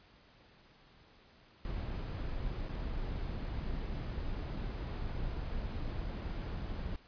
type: noise with dropouts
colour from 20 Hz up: brown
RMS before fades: -38 dBFS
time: 1.65-6.96 s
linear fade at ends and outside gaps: 0 ms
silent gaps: 2.685-2.692 s
effects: pink hiss -62 dBFS RMS until 7.07 s + resampled to 11025 Hz